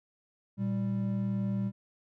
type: tone pair together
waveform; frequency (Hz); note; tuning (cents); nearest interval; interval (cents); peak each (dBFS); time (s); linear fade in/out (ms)
triangle; 117.05 / 196; A#2 / G3; +8 / 0; major sixth; 892; -31 / -28; 0.57-1.72; 50
effects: none